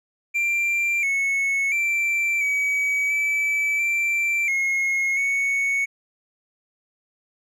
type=tone with pitch steps; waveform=triangle; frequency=2367 / 2200 / 2346 / 2273 / 2307 / 2348 / 2160 / 2219 Hz; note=D7 / C#7 / D7 / C#7 / D7 / D7 / C#7 / C#7; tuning=+13 / -14 / -2 / +43 / -31 / -1 / -45 / +1 cents; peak=-18 dBFS; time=0.34-5.86 s; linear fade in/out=20 ms; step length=690 ms; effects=none